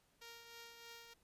5% pulse tone with tremolo, 465.6 Hz, A#4, 2 cents flat, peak -40 dBFS, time 0.21-1.14 s, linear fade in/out 10 ms, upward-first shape triangle, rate 3.2 Hz, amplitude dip 50%, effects pink hiss -75 dBFS RMS until 1.23 s + resampled to 32000 Hz

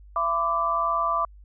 sine tone cluster, 673 / 1009 / 1171 Hz, E5 / B5 / D6, +36 / +37 / -5 cents, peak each -29 / -28 / -23 dBFS, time 0.16-1.25 s, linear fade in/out 2 ms, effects added 50 Hz sine -45 dBFS peak until 1.44 s

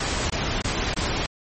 pink noise bursts, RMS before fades -25 dBFS, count 4, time 0-1.263 s, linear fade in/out 5 ms, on 300 ms, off 21 ms, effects MP3 32 kbps

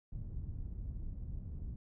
pink low-pass noise, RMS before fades -42 dBFS, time 0.12-1.76 s, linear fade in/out 2 ms, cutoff 110 Hz, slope 12 dB/octave, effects none

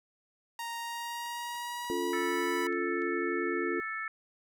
sawtooth tone with pitch glide, 932.3 to 983.8 Hz, A#5 to B5, 0 to -7 cents, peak -32 dBFS, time 0.59-2.67 s, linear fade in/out 2 ms, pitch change +93 cents, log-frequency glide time 0.79-2.51 s
click train, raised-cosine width 0.2 ms, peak -38 dBFS, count 7, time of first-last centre 1.26-3.02 s, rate 3.41 Hz
sine chord, Db augmented, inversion none, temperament equal, 277.2 / 349.2 / 440 Hz, Db4 / F4 / A4, 0 / 0 / 0 cents, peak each -37 / -32 / -36 dBFS, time 1.9-3.8 s, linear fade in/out 0 ms
harmonic tone, 440 Hz, A4, in tune, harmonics 3 / 4 / 5, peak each -38 / -37 / -40 dBFS, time 2.13-4.08 s, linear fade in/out 2 ms
effects none

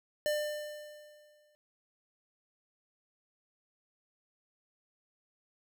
square tone with exponential decay, 598 Hz, D5, 31 cents sharp, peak -28 dBFS, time 0.26-1.55 s, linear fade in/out 0 ms, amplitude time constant 280 ms, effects none

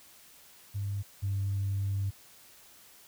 sine tone pair in turn, 100.2 / 98.65 Hz, G2 / G2, +38 / +11 cents, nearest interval unison, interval 27 cents, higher first, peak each -30 / -27 dBFS, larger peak second, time 0.74-1.03 / 1.22-2.11 s, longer second, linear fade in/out 20 ms, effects tanh soft clip ceiling -24 dBFS + white hiss -56 dBFS RMS until 3.07 s

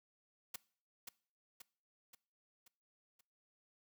white noise with echo, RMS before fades -43 dBFS, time 0.54-0.56 s, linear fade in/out 5 ms, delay 530 ms, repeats 5, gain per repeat -5 dB, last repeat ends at 3.21 s, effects noise-tail reverb RT60 0.5 s tail -22 dB re dry + high-pass 100 Hz 12 dB/octave

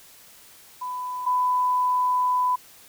sine tone pair in turn, 999 / 999 Hz, B5 / B5, +20 / +20 cents, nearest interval unison, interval 0 cents, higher neither, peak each -28 / -19 dBFS, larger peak second, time 0.81-1.26 / 1.26-2.56 s, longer second, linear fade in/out 10 ms, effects white hiss -50 dBFS RMS until 2.88 s

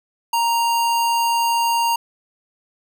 square tone, 932.3 Hz, A#5, in tune, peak -17 dBFS, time 0.33-1.96 s, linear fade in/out 5 ms, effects none

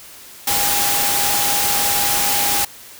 sine tone in noise, 813 Hz, G#5, 37 cents flat, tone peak -24 dBFS, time 0.47-2.65 s, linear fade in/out 5 ms, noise white, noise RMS -18 dBFS, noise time 0.47-2.65 s, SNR -9 dB, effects white hiss -40 dBFS RMS until 2.99 s

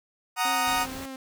sawtooth chord, D# minor, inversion first, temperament equal, 740 / 932.3 / 1244.5 Hz, F#5 / A#5 / D#6, 0 / 0 / 0 cents, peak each -24 dBFS, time 0.36-0.87 s, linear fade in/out 50 ms
sawtooth tone with vibrato, 265.5 Hz, C4, 25 cents sharp, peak -32 dBFS, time 0.45-1.16 s, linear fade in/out 2 ms, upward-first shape triangle, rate 3.8 Hz, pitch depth 34 cents each way
pink noise, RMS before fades -40 dBFS, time 0.67-1.06 s, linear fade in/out 5 ms
effects none

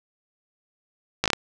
slowing click train, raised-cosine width 0.2 ms, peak -3 dBFS, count 5, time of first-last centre 1.24-1.333 s, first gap 17 ms, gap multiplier 1.21, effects none

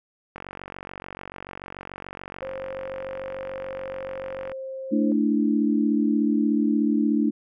click train, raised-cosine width 0.5 ms, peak -21 dBFS, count 196, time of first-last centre 0.36-4.518 s, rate 46.9 Hz
sine tone, 530 Hz, C5, 22 cents sharp, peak -31 dBFS, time 2.42-5.12 s, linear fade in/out 0 ms
sine chord, A suspended fourth, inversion none, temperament just, 220 / 293.3 / 330 Hz, A3 / D4 / E4, 0 / -2 / +2 cents, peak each -22 / -22 / -27 dBFS, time 4.91-7.31 s, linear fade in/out 20 ms
effects none

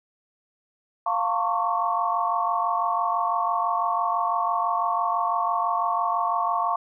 sine tone cluster, 699 / 903 / 1086 / 1132 Hz, F5 / A5 / C#6 / C#6, +1 / +45 / -36 / +36 cents, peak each -27 dBFS, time 1.06-6.76 s, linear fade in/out 5 ms, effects none

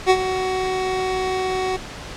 25% pulse tone with ADSR envelope, 373.6 Hz, F#4, 17 cents sharp, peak -6 dBFS, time 0.06-1.77 s, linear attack 42 ms, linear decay 59 ms, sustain -11 dB, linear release 12 ms, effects pink hiss -34 dBFS RMS until 2.16 s + low-pass 6000 Hz 12 dB/octave

